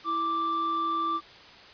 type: tone pair together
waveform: triangle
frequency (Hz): 329.6 / 1174.6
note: E4 / D6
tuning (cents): 0 / 0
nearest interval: octave + minor seventh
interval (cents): 2200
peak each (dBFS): -34 / -24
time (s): 0.04-1.21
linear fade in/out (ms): 50
effects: white hiss -49 dBFS RMS until 1.73 s + resampled to 11025 Hz

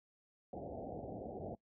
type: low-pass noise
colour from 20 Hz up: white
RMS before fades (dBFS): -45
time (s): 0.53-1.55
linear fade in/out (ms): 2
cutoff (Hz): 770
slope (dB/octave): 96
effects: noise-tail reverb RT60 0.1 s tail -21 dB re dry + high-pass 60 Hz 12 dB/octave

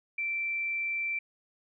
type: tone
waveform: sine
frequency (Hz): 2342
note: D7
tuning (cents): -5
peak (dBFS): -29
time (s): 0.18-1.19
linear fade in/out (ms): 5
effects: none

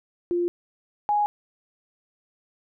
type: tone pair in turn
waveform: sine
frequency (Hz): 349.2 / 830.5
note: F4 / G#5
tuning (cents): 0 / 0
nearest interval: octave + minor third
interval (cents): 1500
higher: second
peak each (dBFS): -21 / -19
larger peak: second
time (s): 0.31-0.48 / 1.09-1.26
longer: neither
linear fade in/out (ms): 0
effects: none

